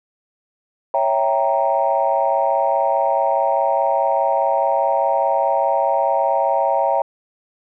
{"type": "chord", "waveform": "sine", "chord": "C# diminished seventh", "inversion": "none", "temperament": "equal", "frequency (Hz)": [554.4, 659.3, 784, 932.3], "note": ["C#5", "E5", "G5", "Bb5"], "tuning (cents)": [0, 0, 0, 0], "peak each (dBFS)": -20, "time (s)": [0.94, 7.02], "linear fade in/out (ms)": 2, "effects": ["tanh soft clip ceiling -5 dBFS"]}